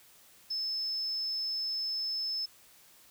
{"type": "tone", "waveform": "sine", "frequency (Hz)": 5240, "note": "E8", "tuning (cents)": -11, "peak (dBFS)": -31, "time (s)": [0.5, 2.46], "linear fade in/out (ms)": 10, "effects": ["white hiss -59 dBFS RMS until 3.1 s"]}